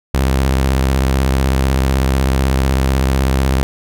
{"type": "tone with vibrato", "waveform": "sawtooth", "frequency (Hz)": 66.3, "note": "C2", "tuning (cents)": 23, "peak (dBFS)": -8, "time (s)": [0.14, 3.63], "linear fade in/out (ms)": 0, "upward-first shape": "sine", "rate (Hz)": 16, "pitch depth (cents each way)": 87, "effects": []}